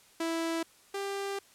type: tone pair in turn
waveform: sawtooth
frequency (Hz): 329.6 / 396.4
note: E4 / G4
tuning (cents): 0 / +19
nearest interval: minor third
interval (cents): 319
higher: second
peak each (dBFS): -26 / -29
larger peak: first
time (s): 0.2-0.63 / 0.94-1.39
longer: second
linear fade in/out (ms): 5
effects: white hiss -60 dBFS RMS until 1.54 s + low-pass 11000 Hz 12 dB/octave